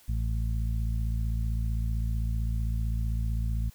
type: harmonic tone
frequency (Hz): 55.6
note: A1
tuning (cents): +19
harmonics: 1 / 2 / 3 / 4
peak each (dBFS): -27 / -32 / -42 / -43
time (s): 0.08-3.7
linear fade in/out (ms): 10
effects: white hiss -58 dBFS RMS until 3.74 s